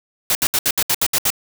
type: noise bursts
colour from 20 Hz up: white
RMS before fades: -17 dBFS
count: 9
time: 0.3-1.303 s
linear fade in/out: 2 ms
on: 51 ms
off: 68 ms
effects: none